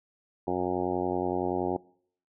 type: harmonic tone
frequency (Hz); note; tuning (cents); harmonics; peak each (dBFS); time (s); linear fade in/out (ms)
90.6; F#2; -36; 1 / 2 / 3 / 4 / 5 / 6 / 7 / 8 / 9 / 10; -42 / -37 / -34 / -31 / -36 / -37 / -39 / -36 / -35 / -43; 0.47-1.77; 5
effects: noise-tail reverb RT60 0.6 s tail -23 dB re dry